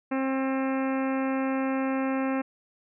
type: harmonic tone with a mistuned harmonic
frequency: 266.3 Hz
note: C4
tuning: 31 cents sharp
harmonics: 1 / 2 / 3 / 4 / 5 / 6 / 7 / 8 / 9 / 10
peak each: -26 / -32 / -36 / -38 / -40 / -42 / -43 / -44 / -45 / -46 dBFS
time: 0.11-2.42 s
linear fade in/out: 10 ms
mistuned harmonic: 7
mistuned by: -23 cents
effects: none